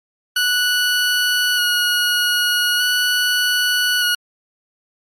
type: tone with vibrato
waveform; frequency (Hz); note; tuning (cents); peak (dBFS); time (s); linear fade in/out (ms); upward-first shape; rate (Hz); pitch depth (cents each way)
20% pulse; 1463; F#6; -20; -10; 0.36-4.15; 5; square; 0.41; 15
effects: MP3 64 kbps